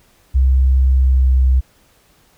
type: tone with pitch glide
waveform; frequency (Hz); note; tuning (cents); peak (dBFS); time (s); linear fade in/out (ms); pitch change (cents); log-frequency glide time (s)
sine; 65.41 to 64.62; C2 to C2; 0 to -21; -9; 0.34-1.61; 20; -21; 0.91-1.32
effects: pink hiss -54 dBFS RMS until 2.37 s